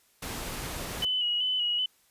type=noise; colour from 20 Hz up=pink; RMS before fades=-36 dBFS; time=0.22-1.05 s; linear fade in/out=5 ms
type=tone with vibrato; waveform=sine; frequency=2960 Hz; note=F#7; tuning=in tune; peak=-25 dBFS; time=1.02-1.86 s; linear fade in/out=5 ms; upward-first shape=square; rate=2.6 Hz; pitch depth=32 cents each way
effects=white hiss -65 dBFS RMS until 2.1 s + resampled to 32000 Hz